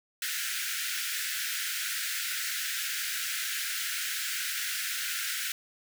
pink high-pass noise, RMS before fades -33 dBFS, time 0.22-5.52 s, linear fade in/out 2 ms, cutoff 1400 Hz, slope 96 dB/octave, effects none

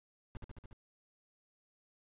brown noise with echo, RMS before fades -42 dBFS, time 0.35-0.37 s, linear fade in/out 0 ms, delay 72 ms, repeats 5, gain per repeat -2 dB, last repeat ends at 0.73 s, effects resampled to 8000 Hz

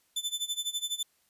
sawtooth tone with tremolo, 3520 Hz, A7, in tune, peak -25 dBFS, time 0.16-1.03 s, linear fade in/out 5 ms, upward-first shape sine, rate 12 Hz, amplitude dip 90%, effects white hiss -70 dBFS RMS until 1.29 s + resampled to 32000 Hz

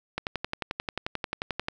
click train, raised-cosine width 0.3 ms, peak -13 dBFS, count 18, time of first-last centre 0.18-1.684 s, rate 11.3 Hz, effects none

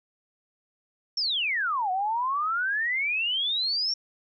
sine exponential two-way sweep, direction down then up, 5588 to 724 to 5588 Hz, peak -24 dBFS, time 1.17-3.94 s, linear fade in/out 5 ms, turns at 1.91 s, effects none

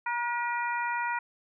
harmonic tone with a mistuned harmonic, 480.2 Hz, B4, 49 cents flat, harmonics 2 / 3 / 4 / 5, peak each -30 / -34 / -36 / -38 dBFS, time 0.06-1.19 s, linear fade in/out 5 ms, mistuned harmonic 2, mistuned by -16 cents, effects none

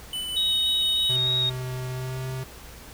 square tone with tremolo, 2995 Hz, F#7, 20 cents sharp, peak -28 dBFS, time 0.13-1.16 s, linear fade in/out 2 ms, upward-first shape triangle, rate 5.7 Hz, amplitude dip 30%
sine tone with vibrato, 3757 Hz, A#7, 13 cents sharp, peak -21 dBFS, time 0.36-1.5 s, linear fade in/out 10 ms, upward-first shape square, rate 3.3 Hz, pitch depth 11 cents each way
square tone with pitch glide, 127.8 to 130.41 Hz, C3 to C3, -40 to -5 cents, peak -30 dBFS, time 1.09-2.44 s, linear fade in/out 10 ms, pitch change +35 cents, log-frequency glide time 1.89-2.24 s
effects added 60 Hz sine -47 dBFS peak until 2.93 s + pink hiss -45 dBFS RMS until 2.93 s

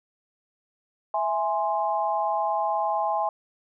sine chord, E augmented, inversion none, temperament equal, 659.3 / 830.6 / 1046.5 Hz, E5 / G#5 / B#5, 0 / 0 / 0 cents, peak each -28 / -25 / -29 dBFS, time 1.14-3.29 s, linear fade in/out 2 ms, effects none

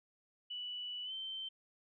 sine tone with pitch glide, 2960 to 3105 Hz, F#7 to G7, 0 to -17 cents, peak -40 dBFS, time 0.5-1.49 s, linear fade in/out 10 ms, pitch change +83 cents, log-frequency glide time 1.04-1.13 s, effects none

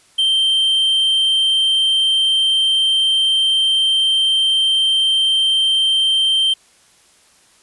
triangle tone, 3136 Hz, G7, in tune, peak -11 dBFS, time 0.18-6.54 s, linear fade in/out 10 ms, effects white hiss -52 dBFS RMS until 7.62 s + resampled to 24000 Hz

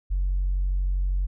sine tone, 46.25 Hz, F#1, in tune, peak -20 dBFS, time 0.1-1.27 s, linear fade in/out 20 ms, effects tanh soft clip ceiling -18 dBFS

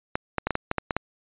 clicks, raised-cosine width 0.5 ms, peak -9 dBFS, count 9, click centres 0.155 / 0.383 / 0.47 / 0.507 / 0.554 / 0.714 / 0.783 / 0.908 / 0.966 s, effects resampled to 8000 Hz

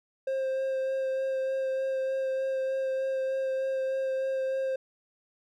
triangle tone with vibrato, 530 Hz, C5, 22 cents sharp, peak -25 dBFS, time 0.27-4.76 s, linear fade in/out 5 ms, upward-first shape sine, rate 3.3 Hz, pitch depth 11 cents each way, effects none

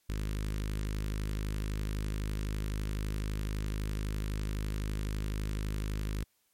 sawtooth tone with notch filter, 51.91 Hz, G#1, in tune, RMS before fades -34 dBFS, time 0.09-6.24 s, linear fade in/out 5 ms, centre 740 Hz, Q 0.76, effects white hiss -73 dBFS RMS until 6.53 s + MP3 64 kbps

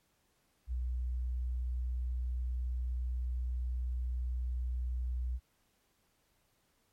sine tone, 61.6 Hz, B1, 4 cents flat, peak -32 dBFS, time 0.67-5.4 s, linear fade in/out 50 ms, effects pink hiss -74 dBFS RMS until 6.92 s + MP3 64 kbps

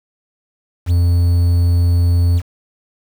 triangle tone with quantisation, 86.9 Hz, F2, 8 cents flat, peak -8 dBFS, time 0.86-2.42 s, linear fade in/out 50 ms, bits 6, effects none

